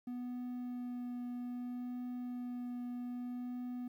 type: tone with vibrato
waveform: triangle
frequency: 245.9 Hz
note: B3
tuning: 7 cents flat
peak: -37 dBFS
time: 0.07-3.88 s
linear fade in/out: 5 ms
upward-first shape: triangle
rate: 0.63 Hz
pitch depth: 11 cents each way
effects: 12-bit